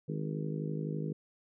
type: harmonic tone with a mistuned harmonic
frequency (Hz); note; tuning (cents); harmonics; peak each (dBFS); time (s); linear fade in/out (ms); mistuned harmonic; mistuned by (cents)
51.91; G#1; 0; 3 / 4 / 5 / 6 / 7 / 8 / 9; -35 / -41 / -44 / -44 / -47 / -44 / -46; 0.08-1.13; 10; 9; +31
effects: none